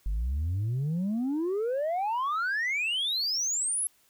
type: exponential sweep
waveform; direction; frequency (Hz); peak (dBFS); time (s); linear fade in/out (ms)
sine; up; 46.65 to 11250; -24; 0.06-3.87; 0
effects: tanh soft clip ceiling -25 dBFS + white hiss -65 dBFS RMS until 4.09 s